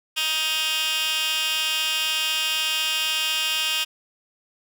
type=tone with high-pass filter; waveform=15% pulse; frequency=314 Hz; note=D#4; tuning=16 cents sharp; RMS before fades=-24 dBFS; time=0.16-3.85 s; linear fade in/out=20 ms; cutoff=2600 Hz; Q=2.6; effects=none